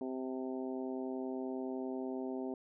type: harmonic tone with a mistuned harmonic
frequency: 130.2 Hz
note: C3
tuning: 8 cents flat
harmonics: 2 / 3 / 4 / 5 / 6 / 7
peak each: -39 / -41 / -49 / -47 / -52 / -54 dBFS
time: 0.01-2.54 s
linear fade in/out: 2 ms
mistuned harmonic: 7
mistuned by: -26 cents
effects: none

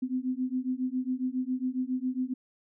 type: beating tone pair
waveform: sine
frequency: 252.1 / 259.4 Hz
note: B3 / C4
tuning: +36 / -15 cents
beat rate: 7.3 Hz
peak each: -31 dBFS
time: 0.02-2.34 s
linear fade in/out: 10 ms
effects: none

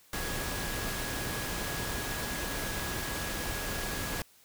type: tone in noise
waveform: sine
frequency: 1665 Hz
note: G#6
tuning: 4 cents sharp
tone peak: -42 dBFS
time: 0.13-4.22 s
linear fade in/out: 2 ms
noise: pink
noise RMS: -35 dBFS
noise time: 0.13-4.22 s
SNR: -10 dB
effects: white hiss -61 dBFS RMS until 4.44 s

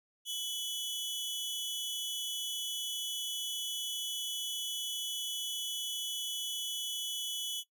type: tone pair together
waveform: sawtooth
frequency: 3000 / 3367 Hz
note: F#7 / G#7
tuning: +23 / +23 cents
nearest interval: major second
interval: 200 cents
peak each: -35 / -34 dBFS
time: 0.25-7.64 s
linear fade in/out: 50 ms
effects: noise-tail reverb RT60 0.1 s tail -18 dB re dry

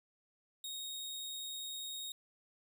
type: tone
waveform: sawtooth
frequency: 3745 Hz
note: A#7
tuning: 7 cents sharp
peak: -38 dBFS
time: 0.64-2.12 s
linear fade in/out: 2 ms
effects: none

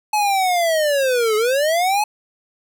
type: linear two-way sweep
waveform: square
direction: down then up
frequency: 857 to 420 to 857 Hz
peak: -16 dBFS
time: 0.13-2.04 s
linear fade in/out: 5 ms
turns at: 1.36 s
effects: none

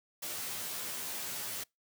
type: noise with comb filter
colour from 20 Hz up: white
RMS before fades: -39 dBFS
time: 0.22-1.64 s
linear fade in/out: 10 ms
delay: 14 ms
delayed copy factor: -0.85
effects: noise-tail reverb RT60 0.2 s tail -26 dB re dry + high-pass 100 Hz 12 dB/octave

